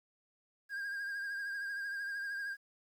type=tone with vibrato; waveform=triangle; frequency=1614 Hz; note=G#6; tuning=50 cents flat; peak=-35 dBFS; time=0.69-2.57 s; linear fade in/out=50 ms; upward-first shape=triangle; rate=13 Hz; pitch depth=49 cents each way; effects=11-bit